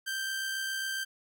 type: tone with amplitude modulation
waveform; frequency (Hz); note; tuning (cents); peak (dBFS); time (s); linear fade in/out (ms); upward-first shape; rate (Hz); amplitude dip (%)
sawtooth; 1568; G6; 0; -27; 0.06-1.05; 20; sine; 67.3; 30
effects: none

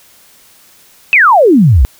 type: exponential sweep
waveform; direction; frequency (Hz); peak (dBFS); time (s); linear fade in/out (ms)
sine; down; 2679 to 54.6; -3; 1.13-1.85; 0
effects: white hiss -44 dBFS RMS until 1.99 s

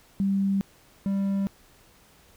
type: tone pair in turn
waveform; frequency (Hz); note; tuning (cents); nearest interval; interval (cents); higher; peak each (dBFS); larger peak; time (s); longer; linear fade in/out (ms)
sine / triangle; 196 / 196.7; G3 / G3; 0 / +6; unison; 6; second; -21; neither; 0.2-0.61 / 1.06-1.47; neither; 0
effects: pink hiss -57 dBFS RMS until 2.36 s

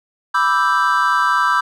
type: chord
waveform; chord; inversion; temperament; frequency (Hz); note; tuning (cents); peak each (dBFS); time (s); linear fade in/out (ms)
triangle; E minor seventh; second; equal; 987.8 / 1174.7 / 1318.5 / 1568; B5 / D6 / E6 / G6; 0 / 0 / 0 / 0; -17; 0.34-1.61; 10
effects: none

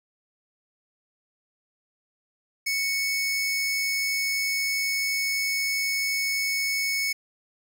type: tone pair together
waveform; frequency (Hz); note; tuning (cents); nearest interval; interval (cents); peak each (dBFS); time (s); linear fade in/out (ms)
45% pulse; 2217 / 5238; C#7 / E8; 0 / -12; octave + minor third; 1488; -25 / -31; 2.66-7.13; 10
effects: none

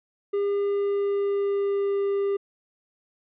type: tone with pitch glide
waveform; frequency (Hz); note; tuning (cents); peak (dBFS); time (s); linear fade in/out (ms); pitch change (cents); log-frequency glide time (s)
triangle; 403.3 to 398.7; G4 to G4; +49 to +29; -20; 0.33-2.37; 10; -20; 0.57-2.02
effects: resampled to 8000 Hz

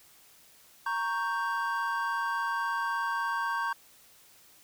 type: chord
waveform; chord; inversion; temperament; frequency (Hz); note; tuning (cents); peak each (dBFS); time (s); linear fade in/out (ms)
triangle; G diminished; first; equal; 932.3 / 1108.7 / 1568; Bb5 / Db6 / G6; 0 / 0 / 0; -31; 0.86-3.73; 5
effects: white hiss -58 dBFS RMS until 4.63 s

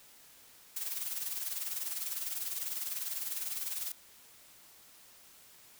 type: noise with tremolo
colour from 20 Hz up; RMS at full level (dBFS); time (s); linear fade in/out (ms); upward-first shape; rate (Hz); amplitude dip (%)
blue; -35; 0.76-3.92; 5; sine; 20; 60
effects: white hiss -58 dBFS RMS until 5.79 s

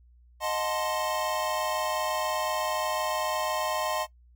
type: chord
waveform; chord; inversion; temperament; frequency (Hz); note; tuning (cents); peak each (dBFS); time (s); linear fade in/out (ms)
square; D# diminished seventh; none; equal with one note detuned; 622.3 / 728.1 / 880 / 1046.5; D#5 / F#5 / A5 / C6; 0 / -28 / 0 / 0; -32 / -36 / -35 / -33; 0.4-4.07; 50
effects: noise-tail reverb RT60 0.1 s tail -17 dB re dry + added 60 Hz sine -54 dBFS peak until 4.35 s

